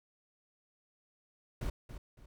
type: noise with echo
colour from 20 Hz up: brown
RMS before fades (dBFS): -35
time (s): 1.61-1.7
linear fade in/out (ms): 5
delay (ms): 280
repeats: 2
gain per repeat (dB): -10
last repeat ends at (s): 2.26
effects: none